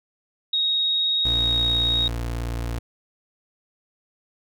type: tone with vibrato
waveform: sine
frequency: 3762 Hz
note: A#7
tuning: 15 cents sharp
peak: -19 dBFS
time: 0.53-2.08 s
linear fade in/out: 5 ms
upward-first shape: triangle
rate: 19 Hz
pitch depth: 11 cents each way
type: tone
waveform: 30% pulse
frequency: 58.27 Hz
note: A#1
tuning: in tune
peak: -23 dBFS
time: 1.25-2.79 s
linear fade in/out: 5 ms
effects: none